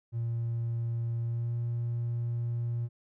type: tone with pitch glide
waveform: triangle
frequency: 116.54 to 118.3 Hz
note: A#2 to A#2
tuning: 0 to +26 cents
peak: -26 dBFS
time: 0.12-2.89 s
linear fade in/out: 50 ms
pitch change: +26 cents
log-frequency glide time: 1.22-1.55 s
effects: tanh soft clip ceiling -25 dBFS